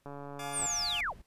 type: click train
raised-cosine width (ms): 1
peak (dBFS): -30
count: 86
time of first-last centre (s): 0.06-0.659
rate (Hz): 142
type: chord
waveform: sawtooth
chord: D diminished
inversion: first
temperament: just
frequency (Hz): 704.8 / 845.8 / 1174.7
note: F5 / Ab5 / D6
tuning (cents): +16 / +31 / 0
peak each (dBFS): -38 / -39 / -41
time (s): 0.39-1.01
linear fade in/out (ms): 5
type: linear sweep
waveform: sine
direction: down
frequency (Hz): 9410 to 371.2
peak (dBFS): -30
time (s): 0.52-1.14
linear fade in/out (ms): 50
type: noise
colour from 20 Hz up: brown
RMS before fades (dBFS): -50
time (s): 0.58-1.22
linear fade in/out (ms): 5
effects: pink hiss -73 dBFS RMS until 1.26 s + resampled to 32000 Hz